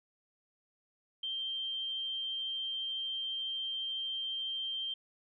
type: tone with amplitude modulation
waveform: sine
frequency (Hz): 3153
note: G7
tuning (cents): +9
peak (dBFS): -33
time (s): 1.23-4.94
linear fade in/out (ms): 5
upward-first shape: sine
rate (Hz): 122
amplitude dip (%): 25
effects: none